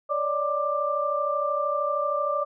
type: tone cluster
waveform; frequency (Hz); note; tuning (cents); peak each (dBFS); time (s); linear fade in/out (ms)
sine; 569 / 602 / 1183; C#5 / D5 / D6; +45 / +43 / +12; -28 / -29 / -26; 0.09-2.45; 20
effects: none